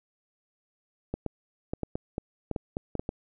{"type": "clicks", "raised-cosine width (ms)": 2, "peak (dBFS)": -17, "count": 12, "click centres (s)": [1.14, 1.263, 1.735, 1.833, 1.955, 2.181, 2.513, 2.562, 2.769, 2.953, 2.995, 3.091], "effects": []}